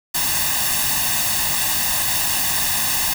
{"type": "noise with comb filter", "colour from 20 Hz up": "white", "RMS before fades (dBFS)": -20, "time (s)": [0.14, 3.14], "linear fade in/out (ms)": 10, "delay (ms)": 1.1, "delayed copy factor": 0.75, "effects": []}